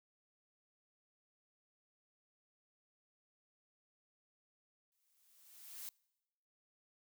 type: noise with exponential growth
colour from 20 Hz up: blue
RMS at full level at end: -45 dBFS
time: 4.92-5.89 s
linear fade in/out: 1 ms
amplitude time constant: 210 ms
effects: noise-tail reverb RT60 1.0 s tail -26 dB re dry